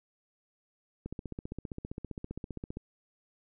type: click train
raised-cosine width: 3 ms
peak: -25 dBFS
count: 27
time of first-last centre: 1.06-2.771 s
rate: 15.2 Hz
effects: none